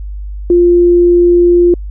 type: tone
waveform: sine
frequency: 349.2 Hz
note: F4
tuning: in tune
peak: -4 dBFS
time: 0.5-1.74 s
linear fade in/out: 2 ms
effects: added 50 Hz sine -20 dBFS peak until 1.9 s